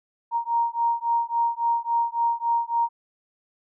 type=beating tone pair; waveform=sine; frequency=932.3 / 935.9 Hz; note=A#5 / A#5; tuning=0 / +7 cents; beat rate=3.6 Hz; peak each=-24 dBFS; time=0.31-2.89 s; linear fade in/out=50 ms; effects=none